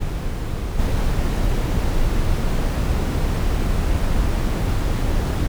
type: noise with level steps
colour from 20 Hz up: brown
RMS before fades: -24 / -19 dBFS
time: 0-5.48 s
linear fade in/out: 20 ms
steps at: 0.78 s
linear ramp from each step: 20 ms
effects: none